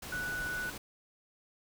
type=tone in noise; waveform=sine; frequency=1480 Hz; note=F#6; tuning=in tune; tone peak=-34 dBFS; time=0.12-0.7 s; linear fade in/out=5 ms; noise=pink; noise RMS=-43 dBFS; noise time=0.02-0.78 s; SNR=+6 dB; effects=none